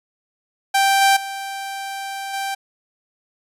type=tone with level steps; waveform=sawtooth; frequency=784 Hz; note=G5; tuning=in tune; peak=-10 / -8 / -23 / -19 dBFS; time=0.74-2.55 s; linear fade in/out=10 ms; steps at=1.01 / 1.16 / 2.33 s; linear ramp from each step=10 ms; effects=resampled to 32000 Hz